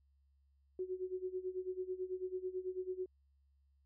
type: tone with tremolo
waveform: sine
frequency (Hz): 370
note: F#4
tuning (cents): 0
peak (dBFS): -35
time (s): 0.79-3.06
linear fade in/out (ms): 2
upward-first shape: sine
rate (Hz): 9.1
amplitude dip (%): 85
effects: added 69 Hz sine -69 dBFS peak until 3.85 s